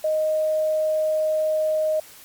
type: tone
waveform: sine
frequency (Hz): 622.3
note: D#5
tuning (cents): 0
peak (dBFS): -19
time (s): 0.04-2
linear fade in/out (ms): 5
effects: white hiss -46 dBFS RMS until 2.24 s + Opus 48 kbps